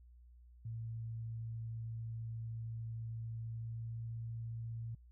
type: tone with pitch glide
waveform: sine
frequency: 113.6 to 114.59 Hz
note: A#2 to A#2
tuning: -44 to -29 cents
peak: -40 dBFS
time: 0.65-4.95 s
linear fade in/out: 5 ms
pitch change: +15 cents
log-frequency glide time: 3.39-4.01 s
effects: added 60 Hz sine -57 dBFS peak until 5.11 s